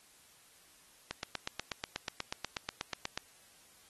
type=click train; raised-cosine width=0.2 ms; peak=-18 dBFS; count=18; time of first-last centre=1.11-3.176 s; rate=8.23 Hz; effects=white hiss -62 dBFS RMS until 3.89 s + AAC 32 kbps